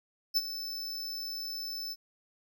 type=tone with ADSR envelope; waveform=square; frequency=5274 Hz; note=E8; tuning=in tune; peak=-23 dBFS; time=0.34-1.96 s; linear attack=29 ms; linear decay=35 ms; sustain=-13 dB; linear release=41 ms; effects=none